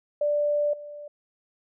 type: tone with level steps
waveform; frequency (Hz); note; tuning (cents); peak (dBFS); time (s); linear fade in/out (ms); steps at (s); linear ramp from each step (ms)
sine; 588; D5; +2; -21 / -37; 0.21-1.08; 5; 0.73; 5
effects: none